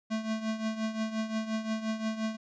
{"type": "tone with tremolo", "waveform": "square", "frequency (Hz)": 220, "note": "A3", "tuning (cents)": 0, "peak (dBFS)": -28, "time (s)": [0.1, 2.37], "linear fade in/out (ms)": 20, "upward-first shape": "triangle", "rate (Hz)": 5.7, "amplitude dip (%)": 75, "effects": ["resampled to 16000 Hz"]}